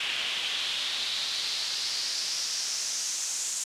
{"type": "noise with band-pass filter sweep", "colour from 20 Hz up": "pink", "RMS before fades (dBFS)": -31, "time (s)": [0, 3.64], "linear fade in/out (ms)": 5, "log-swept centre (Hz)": [2900, 7100], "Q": 3.3, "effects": ["low-pass 11000 Hz 12 dB/octave"]}